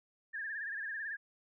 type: tone with vibrato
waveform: sine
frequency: 1710 Hz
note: A6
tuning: 50 cents flat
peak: -37 dBFS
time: 0.33-1.17 s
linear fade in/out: 20 ms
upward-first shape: sine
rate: 18 Hz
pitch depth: 100 cents each way
effects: none